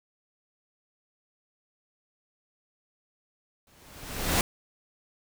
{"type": "noise with exponential growth", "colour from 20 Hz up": "pink", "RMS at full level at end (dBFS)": -22, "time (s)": [3.67, 4.41], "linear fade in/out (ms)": 1, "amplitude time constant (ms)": 160, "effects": []}